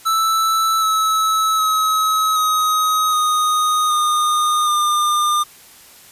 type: tone with pitch steps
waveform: square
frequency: 1318.5 / 1298.8 / 1279.5 / 1260.4 / 1241.6 / 1223.1 / 1204.9 Hz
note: E6 / E6 / D#6 / D#6 / D#6 / D#6 / D6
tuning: 0 / -26 / +48 / +22 / -4 / -30 / +44 cents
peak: -15 dBFS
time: 0.05-5.44 s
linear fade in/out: 20 ms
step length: 770 ms
effects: white hiss -44 dBFS RMS until 6.11 s + resampled to 32000 Hz